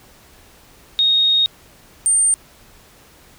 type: tone pair in turn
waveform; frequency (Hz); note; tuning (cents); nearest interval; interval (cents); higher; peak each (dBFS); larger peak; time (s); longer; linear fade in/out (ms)
sine; 3729 / 8788; A#7 / C#9; 0 / -16; octave + minor third; 1484; second; -12; neither; 0.99-1.46 / 2.06-2.34; first; 0
effects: pink hiss -48 dBFS RMS until 3.38 s